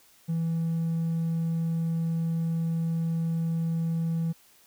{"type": "tone", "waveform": "triangle", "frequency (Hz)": 164.81, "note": "E3", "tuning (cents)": 0, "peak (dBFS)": -22, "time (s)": [0.28, 4.33], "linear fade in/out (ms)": 20, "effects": ["tanh soft clip ceiling -20 dBFS", "white hiss -59 dBFS RMS until 4.66 s"]}